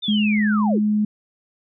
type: linear sweep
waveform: sine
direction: down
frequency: 3638 to 258.6 Hz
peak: -23 dBFS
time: 0.02-0.8 s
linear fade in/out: 20 ms
type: tone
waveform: sine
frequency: 211 Hz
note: G#3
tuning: 28 cents sharp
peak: -16 dBFS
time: 0.08-1.05 s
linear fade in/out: 5 ms
effects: none